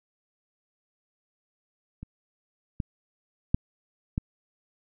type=clicks; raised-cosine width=5 ms; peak=-26 / -16 / -8 / -14 dBFS; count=4; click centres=2.03 / 2.802 / 3.545 / 4.179 s; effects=none